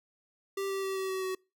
square tone with pitch steps, 392 / 388.6 / 385.3 / 381.9 / 378.6 / 375.4 Hz, G4 / G4 / G4 / G4 / F#4 / F#4, 0 / -15 / -30 / -45 / +40 / +25 cents, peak -32 dBFS, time 0.57-1.35 s, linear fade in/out 5 ms, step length 130 ms, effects noise-tail reverb RT60 0.3 s tail -26 dB re dry

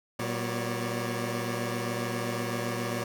15% pulse tone cluster, 118 / 190.3 / 243.6 / 550 / 587 Hz, A#2 / F#3 / B3 / C#5 / D5, +22 / +49 / -24 / -14 / -1 cents, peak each -26 / -31 / -33 / -32 / -34 dBFS, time 0.19-3.04 s, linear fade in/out 5 ms, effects none

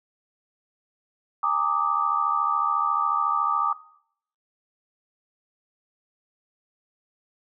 sine tone cluster, 813 / 906 / 1174 / 1248 Hz, G#5 / A#5 / D6 / D#6, -37 / -50 / -1 / +5 cents, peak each -32 / -30 / -23 / -25 dBFS, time 1.43-3.73 s, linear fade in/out 5 ms, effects noise-tail reverb RT60 0.7 s tail -21 dB re dry

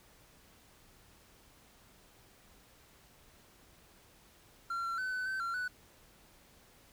triangle tone with pitch steps, 1371 / 1360 / 1515 / 1506 / 1540 / 1370 / 1486 Hz, F6 / F6 / F#6 / F#6 / G6 / F6 / F#6, -32 / -46 / +40 / +30 / -31 / -34 / +7 cents, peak -32 dBFS, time 4.7-5.68 s, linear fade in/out 5 ms, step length 140 ms, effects pink hiss -62 dBFS RMS until 6.92 s

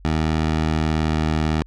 15% pulse tone with pitch glide, 78.7 to 78.02 Hz, D#2 to D#2, +20 to +5 cents, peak -12 dBFS, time 0.05-1.62 s, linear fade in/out 0 ms, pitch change -15 cents, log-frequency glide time 0.57-1.36 s, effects added 46 Hz sine -42 dBFS peak until 1.66 s + low-pass 5000 Hz 12 dB/octave

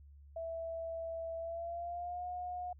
sine tone with pitch glide, 659.3 to 719 Hz, E5 to F#5, 0 to -50 cents, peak -38 dBFS, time 0.36-2.73 s, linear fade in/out 5 ms, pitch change +150 cents, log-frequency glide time 1.37-2.26 s, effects added 71 Hz sine -54 dBFS peak until 2.79 s

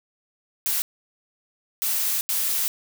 blue noise bursts at uneven times, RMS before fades -24 dBFS, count 3, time 0.66-0.82 / 1.82-2.21 / 2.29-2.68 s, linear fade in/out 0 ms, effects none

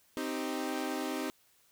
sawtooth chord, C minor, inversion none, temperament equal, 261.6 / 311.1 / 392 Hz, C4 / Eb4 / G4, 0 / 0 / 0 cents, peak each -33 / -33 / -36 dBFS, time 0.17-1.3 s, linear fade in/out 0 ms, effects white hiss -67 dBFS RMS until 1.71 s

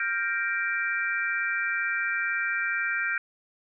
sine chord, G minor seventh, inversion third, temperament equal with one note detuned, 1396.9 / 1578.9 / 1864.7 / 2349 Hz, F6 / G6 / Bb6 / D7, 0 / +12 / 0 / 0 cents, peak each -31 / -29 / -33 / -31 dBFS, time 0-3.18 s, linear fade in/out 2 ms, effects none

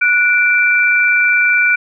sine tone pair together, 1469.2 / 2345 Hz, F#6 / D7, -13 / -3 cents, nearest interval minor sixth, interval 810 cents, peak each -12 dBFS, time 0.01-1.76 s, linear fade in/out 10 ms, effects none

